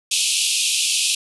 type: band-pass noise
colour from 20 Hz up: pink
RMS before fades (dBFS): -20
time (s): 0.11-1.15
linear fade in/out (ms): 5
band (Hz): 2500 to 11000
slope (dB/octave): 96
effects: none